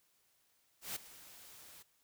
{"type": "noise with ADSR envelope", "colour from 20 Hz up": "white", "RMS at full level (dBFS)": -39, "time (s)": [0.81, 1.83], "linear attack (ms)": 150, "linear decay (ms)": 8, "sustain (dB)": -17, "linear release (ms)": 12, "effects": ["white hiss -74 dBFS RMS until 2.03 s"]}